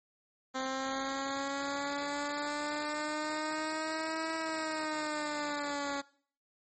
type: linear two-way sweep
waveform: 10% pulse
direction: up then down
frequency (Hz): 261.6 to 323.2 to 279.3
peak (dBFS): -25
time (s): 0.54-6.02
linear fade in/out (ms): 20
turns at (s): 4.35
effects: noise-tail reverb RT60 0.5 s tail -20 dB re dry + MP3 32 kbps